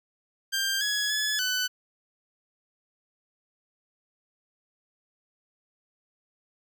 15% pulse tone with pitch steps, 1586 / 1679 / 1709 / 1501 Hz, G6 / G#6 / G#6 / F#6, +20 / +18 / +49 / +24 cents, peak -19 dBFS, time 0.52-1.68 s, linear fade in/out 20 ms, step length 290 ms, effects none

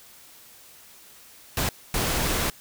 pink noise bursts at uneven times, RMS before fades -25 dBFS, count 2, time 1.57-1.69 / 1.94-2.5 s, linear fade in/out 2 ms, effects white hiss -50 dBFS RMS until 2.6 s

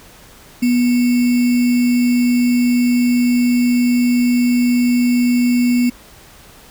sine tone with sample-and-hold, 244 Hz, B3, 21 cents flat, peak -11 dBFS, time 0.62-5.9 s, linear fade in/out 10 ms, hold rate 2450 Hz, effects pink hiss -43 dBFS RMS until 6.7 s

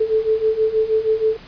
sine beating tone pair, 434.6 / 440.9 Hz, A4 / A4, -21 / +4 cents, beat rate 6.3 Hz, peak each -20 / -17 dBFS, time 0-1.37 s, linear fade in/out 10 ms, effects pink hiss -42 dBFS RMS until 1.47 s + resampled to 11025 Hz

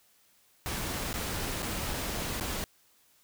pink noise with dropouts, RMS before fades -34 dBFS, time 0.66-2.64 s, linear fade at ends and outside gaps 0 ms, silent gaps 1.13-1.14 / 1.622-1.628 / 1.937-1.941 / 2.399-2.409 s, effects white hiss -65 dBFS RMS until 3.23 s

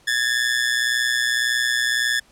sawtooth ring-modulated tone, 1732 Hz, A6, 28 cents flat, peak -12 dBFS, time 0.07-2.2 s, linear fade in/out 10 ms, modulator 60.9 Hz, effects pink hiss -55 dBFS RMS until 2.31 s + low-pass 10000 Hz 12 dB/octave

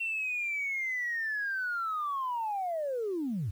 sine linear sweep, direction down, 2725 to 83.1 Hz, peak -29 dBFS, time 0-3.51 s, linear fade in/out 10 ms, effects tanh soft clip ceiling -26 dBFS + 10-bit

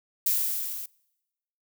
violet noise with level ramp, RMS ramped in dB -23 to -37 dBFS, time 0.26-0.86 s, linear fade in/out 5 ms, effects noise-tail reverb RT60 1.0 s tail -26 dB re dry

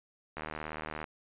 click train, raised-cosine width 0.5 ms, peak -23 dBFS, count 53, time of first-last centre 0.37-1.042 s, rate 77.4 Hz, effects resampled to 8000 Hz

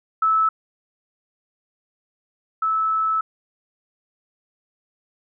sine tone pair in turn, 1306 / 1306 Hz, E6 / E6, -17 / -17 cents, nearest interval unison, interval 0 cents, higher neither, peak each -15 / -18 dBFS, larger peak first, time 0.22-0.49 / 2.62-3.21 s, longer second, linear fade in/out 5 ms, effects none

